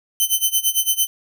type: tone with tremolo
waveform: 5% pulse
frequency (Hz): 3056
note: G7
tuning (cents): -45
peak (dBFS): -5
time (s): 0.2-1.07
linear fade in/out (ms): 0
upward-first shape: sine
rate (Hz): 8.9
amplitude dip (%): 90
effects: none